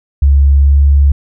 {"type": "tone with pitch glide", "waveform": "sine", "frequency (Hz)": [69.8, 70.53], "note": ["C#2", "C#2"], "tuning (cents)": [13, 31], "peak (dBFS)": -4, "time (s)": [0.22, 1.12], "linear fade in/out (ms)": 5, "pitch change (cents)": 18, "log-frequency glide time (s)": [0.62, 0.77], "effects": []}